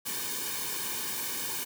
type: noise with comb filter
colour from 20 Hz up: white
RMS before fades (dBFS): -34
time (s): 0.05-1.65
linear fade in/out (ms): 20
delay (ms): 1.5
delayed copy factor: -0.95
effects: none